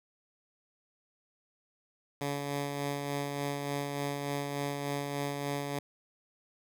10% pulse tone with tremolo, 142.4 Hz, C#3, 47 cents sharp, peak -23 dBFS, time 2.21-5.79 s, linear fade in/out 2 ms, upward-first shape sine, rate 3.4 Hz, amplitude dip 35%, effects none

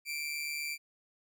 sawtooth tone with amplitude modulation, 2349 Hz, D7, in tune, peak -29 dBFS, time 0.05-0.78 s, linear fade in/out 50 ms, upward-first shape sine, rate 148 Hz, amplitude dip 55%, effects none

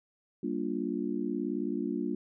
sine chord, G minor seventh, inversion none, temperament just, 196 / 235.2 / 294 / 352.8 Hz, G3 / Bb3 / D4 / F4, 0 / +16 / +2 / +18 cents, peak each -37 / -35 / -34 / -36 dBFS, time 0.43-2.15 s, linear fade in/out 5 ms, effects none

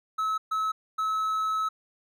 triangle tone bursts at uneven times, 1294 Hz, E6, 32 cents flat, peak -23 dBFS, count 3, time 0.18-0.38 / 0.51-0.72 / 0.98-1.69 s, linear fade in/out 10 ms, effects none

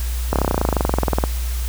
slowing click train, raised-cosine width 1 ms, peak -3 dBFS, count 24, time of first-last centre 0.33-1.239 s, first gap 28 ms, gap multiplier 1.03, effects added 60 Hz sine -20 dBFS peak until 1.68 s + white hiss -34 dBFS RMS until 1.68 s

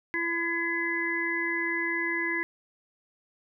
harmonic tone, 337.3 Hz, E4, 40 cents sharp, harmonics 1 / 3 / 5 / 6, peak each -33 / -38 / -32 / -29 dBFS, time 0.14-2.43 s, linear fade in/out 0 ms, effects none

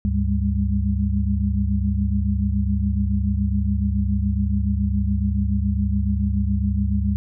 sine tone cluster, 71.2 / 100.6 / 198.5 / 205.6 Hz, C#2 / G2 / G3 / G#3, +47 / +45 / +22 / -17 cents, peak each -21 / -24 / -24 / -28 dBFS, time 0.05-7.16 s, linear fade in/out 0 ms, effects none

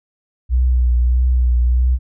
sine tone with vibrato, 61.6 Hz, B1, 4 cents flat, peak -11 dBFS, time 0.49-1.99 s, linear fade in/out 50 ms, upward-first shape triangle, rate 1.6 Hz, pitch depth 42 cents each way, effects none

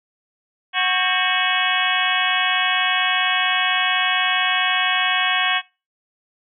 harmonic tone with a mistuned harmonic, 368.7 Hz, F#4, 6 cents flat, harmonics 2 / 3 / 4 / 5 / 6 / 7 / 8 / 9, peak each -25 / -25 / -25 / -25 / -25 / -25 / -25 / -25 dBFS, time 0.73-5.62 s, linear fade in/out 50 ms, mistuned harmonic 4, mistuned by +130 cents, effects noise-tail reverb RT60 0.3 s tail -24 dB re dry

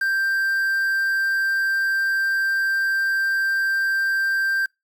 triangle tone with quantisation, 1576 Hz, G6, 9 cents sharp, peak -17 dBFS, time 0.01-4.66 s, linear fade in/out 5 ms, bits 7, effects noise-tail reverb RT60 0.2 s tail -26 dB re dry

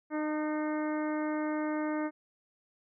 harmonic tone with a mistuned harmonic, 305.5 Hz, D#4, 32 cents flat, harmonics 1 / 2 / 3 / 4 / 5 / 6 / 7, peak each -31 / -37 / -41 / -43 / -45 / -47 / -48 dBFS, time 0.1-2.11 s, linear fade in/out 50 ms, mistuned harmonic 3, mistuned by -17 cents, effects none

